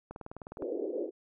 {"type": "click train", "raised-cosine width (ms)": 1, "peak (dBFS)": -28, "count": 11, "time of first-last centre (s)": [0.11, 0.623], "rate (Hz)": 19.5}
{"type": "band-pass noise", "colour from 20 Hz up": "white", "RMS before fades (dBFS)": -35, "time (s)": [0.58, 1.11], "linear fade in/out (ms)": 50, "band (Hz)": [310, 510], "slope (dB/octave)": 48}
{"effects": []}